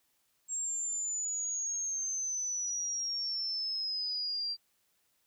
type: exponential sweep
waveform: sine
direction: down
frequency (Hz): 7560 to 4699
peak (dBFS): -32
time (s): 0.48-4.57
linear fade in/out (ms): 50
effects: white hiss -74 dBFS RMS until 5.26 s